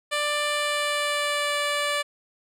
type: tone with pitch glide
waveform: 10% pulse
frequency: 590 to 582.5 Hz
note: D5 to D5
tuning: +8 to -14 cents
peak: -15 dBFS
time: 0.11-2.03 s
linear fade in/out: 20 ms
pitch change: -22 cents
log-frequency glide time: 0.47-1.57 s
effects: low-pass 11000 Hz 12 dB/octave